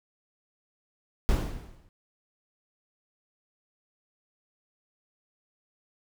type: noise with exponential decay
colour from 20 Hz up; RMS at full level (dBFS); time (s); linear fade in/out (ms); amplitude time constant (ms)
brown; -21; 1.29-1.89; 0; 130
effects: none